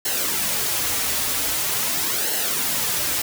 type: noise with flanger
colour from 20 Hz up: white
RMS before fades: -23 dBFS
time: 0.05-3.22 s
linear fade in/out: 5 ms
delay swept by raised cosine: 0.83 to 5.93 ms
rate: 0.44 Hz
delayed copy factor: -0.6
effects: none